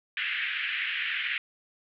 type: band-pass noise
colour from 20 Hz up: pink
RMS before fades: -31 dBFS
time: 0.17-1.38 s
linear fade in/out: 2 ms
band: 1600 to 3100 Hz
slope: 48 dB/octave
effects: none